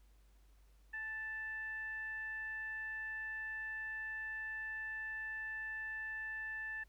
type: tone with frequency modulation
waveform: sine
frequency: 1760 Hz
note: A6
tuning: in tune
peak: -40 dBFS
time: 0.93-6.84 s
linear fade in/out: 10 ms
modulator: 893 Hz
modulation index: 0.29
effects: added 50 Hz sine -62 dBFS peak until 6.88 s + pink hiss -75 dBFS RMS until 6.88 s